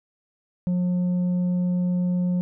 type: tone with tanh clipping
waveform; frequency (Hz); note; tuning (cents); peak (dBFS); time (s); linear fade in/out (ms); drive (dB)
sine; 179.2; F3; +45; -21; 0.67-2.41; 0; 4
effects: none